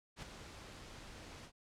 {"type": "noise with ADSR envelope", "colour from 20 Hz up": "pink", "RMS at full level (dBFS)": -45, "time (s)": [0.16, 1.52], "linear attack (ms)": 60, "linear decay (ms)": 15, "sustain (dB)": -7, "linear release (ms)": 73, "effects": ["low-pass 7000 Hz 12 dB/octave"]}